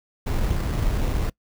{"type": "noise with sample-and-hold", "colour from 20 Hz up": "brown", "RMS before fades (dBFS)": -23, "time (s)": [0.26, 1.3], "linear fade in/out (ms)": 10, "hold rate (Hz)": 3150, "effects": ["noise-tail reverb RT60 0.1 s tail -23 dB re dry"]}